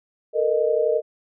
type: tone cluster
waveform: sine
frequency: 446.1 / 477.7 / 618 Hz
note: A4 / A#4 / D#5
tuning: +24 / +42 / -12 cents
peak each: -22 dBFS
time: 0.33-1.02 s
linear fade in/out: 50 ms
effects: none